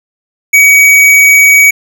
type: tone with hard clipping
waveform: sine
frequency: 2262 Hz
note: C#7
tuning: 34 cents sharp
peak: -3 dBFS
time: 0.53-1.71 s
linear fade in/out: 10 ms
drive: 13 dB
effects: none